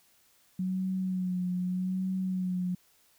sine tone with vibrato, 184.1 Hz, F#3, 8 cents flat, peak -28 dBFS, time 0.59-2.75 s, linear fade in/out 5 ms, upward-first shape sine, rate 0.82 Hz, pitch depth 36 cents each way, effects white hiss -65 dBFS RMS until 3.18 s

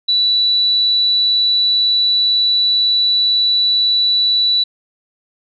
sine tone, 3951 Hz, B7, in tune, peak -11 dBFS, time 0.08-4.64 s, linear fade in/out 10 ms, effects none

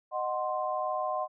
sine chord, C diminished, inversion first, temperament equal with one note detuned, 617.6 / 740 / 1046.5 Hz, Eb5 / Gb5 / C6, -13 / 0 / 0 cents, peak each -33 dBFS, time 0.11-1.28 s, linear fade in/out 50 ms, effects none

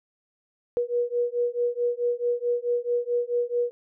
sine beating tone pair, 479.9 / 484.5 Hz, B4 / B4, -50 / -33 cents, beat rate 4.6 Hz, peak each -26 dBFS, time 0.77-3.71 s, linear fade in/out 0 ms, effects none

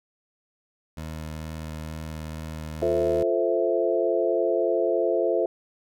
20% pulse tone with vibrato, 78.6 Hz, D#2, 18 cents sharp, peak -28 dBFS, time 0.97-3.23 s, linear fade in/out 5 ms, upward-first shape sine, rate 2.2 Hz, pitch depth 14 cents each way
sine chord, F major seventh, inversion none, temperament equal, 349.2 / 440 / 523.3 / 659.3 Hz, F4 / A4 / C5 / E5, 0 / 0 / 0 / 0 cents, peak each -26 dBFS, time 2.82-5.46 s, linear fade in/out 2 ms
effects none

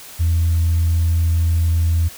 sine tone, 83.3 Hz, E2, 19 cents sharp, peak -12 dBFS, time 0.19-2.09 s, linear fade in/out 20 ms, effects tanh soft clip ceiling -10 dBFS + white hiss -38 dBFS RMS until 2.17 s

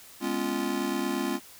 square chord, C# dominant seventh, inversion second, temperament just, 207.9 / 249.5 / 277.2 / 346.5 Hz, G#3 / B3 / C#4 / E#4, +2 / +18 / 0 / -14 cents, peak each -35 / -34 / -33 / -33 dBFS, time 0.2-1.4 s, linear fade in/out 50 ms, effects white hiss -50 dBFS RMS until 1.59 s

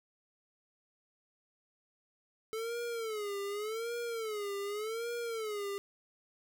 square tone with vibrato, 435.3 Hz, A4, 19 cents flat, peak -36 dBFS, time 2.53-5.78 s, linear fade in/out 0 ms, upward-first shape sine, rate 0.86 Hz, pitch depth 150 cents each way, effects none

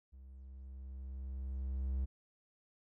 triangle tone with level ramp, 65.8 Hz, C2, 10 cents sharp, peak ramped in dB -50 to -30 dBFS, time 0.12-2.06 s, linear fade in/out 20 ms, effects none

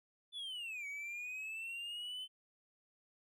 triangle linear two-way sweep, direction down then up, 3512 to 2240 to 3065 Hz, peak -40 dBFS, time 0.32-2.28 s, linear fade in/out 50 ms, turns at 0.87 s, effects none

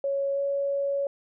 sine tone with pitch glide, 554.4 to 559.2 Hz, C#5 to C#5, 0 to +15 cents, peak -24 dBFS, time 0.04-1.07 s, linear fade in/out 2 ms, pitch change +15 cents, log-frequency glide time 0.34-0.39 s, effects none

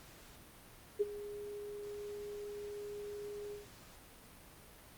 sine tone with ADSR envelope, 412 Hz, G#4, 14 cents flat, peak -26 dBFS, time 0.99-3.67 s, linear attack 21 ms, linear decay 29 ms, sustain -16 dB, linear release 150 ms, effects pink hiss -57 dBFS RMS until 4.97 s + Opus 48 kbps

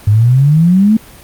sine exponential sweep, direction up, 100.7 to 225.3 Hz, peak -5 dBFS, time 0.07-0.97 s, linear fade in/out 5 ms, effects pink hiss -37 dBFS RMS until 1.23 s + Opus 32 kbps

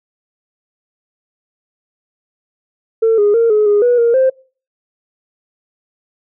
sine tone with pitch steps, 450 / 412.4 / 461.6 / 424.2 / 412.6 / 486.2 / 468.3 / 524 Hz, A4 / G#4 / A#4 / G#4 / G#4 / B4 / A#4 / C5, +39 / -12 / -17 / +37 / -11 / -27 / +8 / +2 cents, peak -7 dBFS, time 3.02-4.3 s, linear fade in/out 10 ms, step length 160 ms, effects noise-tail reverb RT60 0.4 s tail -26 dB re dry + tanh soft clip ceiling -5 dBFS

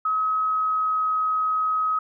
sine tone with pitch glide, 1276 to 1268.7 Hz, D#6 to D#6, +43 to +33 cents, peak -20 dBFS, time 0.05-1.99 s, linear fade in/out 5 ms, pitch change -10 cents, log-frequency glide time 0.33-1.15 s, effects none

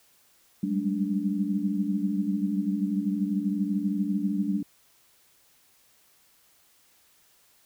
sine tone cluster, 190.6 / 198.3 / 211 / 291 Hz, G3 / G3 / G#3 / D4, -48 / +20 / +28 / -16 cents, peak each -30 dBFS, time 0.63-4.63 s, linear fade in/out 5 ms, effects white hiss -62 dBFS RMS until 7.65 s

